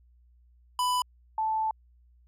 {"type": "tone pair in turn", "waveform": ["square", "sine"], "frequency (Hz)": [995, 876.8], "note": ["B5", "A5"], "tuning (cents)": [13, -6], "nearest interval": "major second", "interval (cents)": 219, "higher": "first", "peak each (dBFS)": -25, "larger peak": "neither", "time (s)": [[0.79, 1.02], [1.38, 1.71]], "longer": "second", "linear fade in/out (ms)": 2, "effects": ["added 60 Hz sine -57 dBFS peak until 2.27 s", "resampled to 32000 Hz"]}